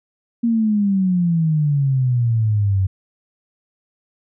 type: exponential sweep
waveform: sine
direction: down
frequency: 236.6 to 93.4 Hz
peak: -14 dBFS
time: 0.43-2.87 s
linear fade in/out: 10 ms
effects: none